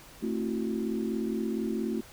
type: chord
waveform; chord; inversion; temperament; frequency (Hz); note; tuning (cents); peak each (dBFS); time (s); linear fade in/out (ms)
sine; F# half-diminished seventh; first; just; 222 / 266.4 / 333 / 370; A3 / C4 / E4 / F#4; +16 / +31 / +18 / 0; -31 / -36 / -35 / -35; 0.22-2.01; 10
effects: pink hiss -51 dBFS RMS until 2.12 s